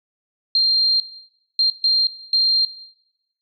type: tone bursts at uneven times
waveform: sine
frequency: 4186 Hz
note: C8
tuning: in tune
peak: -13 dBFS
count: 4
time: 0.55-1 / 1.59-1.7 / 1.84-2.07 / 2.33-2.65 s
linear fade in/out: 2 ms
effects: noise-tail reverb RT60 0.9 s tail -17 dB re dry